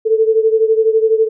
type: beating tone pair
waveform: sine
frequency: 440 / 452 Hz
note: A4 / A4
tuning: 0 / +47 cents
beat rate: 12 Hz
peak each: -11 / -15 dBFS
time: 0.05-1.29 s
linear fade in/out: 20 ms
effects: none

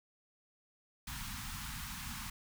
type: band-stop noise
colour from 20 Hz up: pink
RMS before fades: -43 dBFS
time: 1.07-2.3 s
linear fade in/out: 5 ms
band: 250 to 870 Hz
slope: 48 dB/octave
effects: none

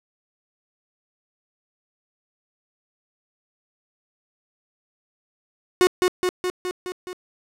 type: tone with echo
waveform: 45% pulse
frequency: 364.2 Hz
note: F#4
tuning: 27 cents flat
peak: -13 dBFS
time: 5.81-5.87 s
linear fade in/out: 0 ms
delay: 210 ms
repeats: 6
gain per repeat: -3 dB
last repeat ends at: 7.13 s
effects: low-pass 12000 Hz 12 dB/octave

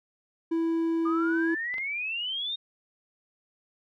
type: tone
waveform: triangle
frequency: 329.6 Hz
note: E4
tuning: in tune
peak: -22 dBFS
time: 0.51-1.55 s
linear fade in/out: 10 ms
type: exponential sweep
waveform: sine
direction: up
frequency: 1200 to 3729 Hz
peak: -29 dBFS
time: 1.05-2.56 s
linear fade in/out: 10 ms
type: clicks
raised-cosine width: 0.3 ms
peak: -27 dBFS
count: 2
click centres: 1.741 / 1.782 s
effects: none

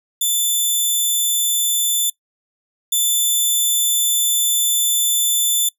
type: tone pair in turn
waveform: 10% pulse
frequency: 3520 / 3520 Hz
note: A7 / A7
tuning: 0 / 0 cents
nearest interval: unison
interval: 0 cents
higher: neither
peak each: -8 / -7 dBFS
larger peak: second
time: 0.21-2.1 / 2.92-5.69 s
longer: second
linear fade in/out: 5 ms
effects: noise-tail reverb RT60 0.1 s tail -21 dB re dry

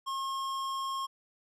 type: tone with hard clipping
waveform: triangle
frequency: 1077 Hz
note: C6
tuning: 50 cents sharp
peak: -34 dBFS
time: 0.06-1.07 s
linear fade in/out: 20 ms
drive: 18 dB
effects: none

